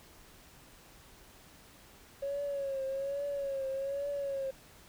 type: tone with vibrato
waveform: triangle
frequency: 552 Hz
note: C#5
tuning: 7 cents flat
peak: -29 dBFS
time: 2.22-4.51 s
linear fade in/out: 10 ms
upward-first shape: triangle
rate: 1.2 Hz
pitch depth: 67 cents each way
effects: tanh soft clip ceiling -30 dBFS + pink hiss -57 dBFS RMS until 4.88 s